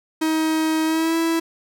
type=tone with pitch glide; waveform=45% pulse; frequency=316.7 to 329.2 Hz; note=D#4 to E4; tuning=+31 to -2 cents; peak=-18 dBFS; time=0.21-1.4 s; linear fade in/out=10 ms; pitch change=+67 cents; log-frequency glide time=0.85-1.16 s; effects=none